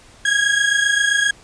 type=tone pair together; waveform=35% pulse; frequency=1633.6 / 1661.2 Hz; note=G#6 / G#6; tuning=-29 / 0 cents; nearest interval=unison; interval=29 cents; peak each=-16 dBFS; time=0.25-1.31 s; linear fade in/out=5 ms; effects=pink hiss -47 dBFS RMS until 1.43 s + resampled to 22050 Hz